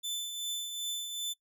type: tone with tremolo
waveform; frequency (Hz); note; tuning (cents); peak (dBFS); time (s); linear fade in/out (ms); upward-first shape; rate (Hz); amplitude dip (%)
sawtooth; 3520; A7; 0; -29; 0.03-1.34; 20; triangle; 2.6; 50
effects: noise-tail reverb RT60 0.1 s tail -22 dB re dry